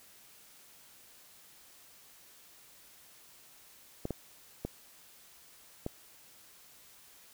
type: clicks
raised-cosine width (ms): 2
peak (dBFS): -21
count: 4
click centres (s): 4.054 / 4.107 / 4.65 / 5.864
effects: white hiss -58 dBFS RMS until 7.33 s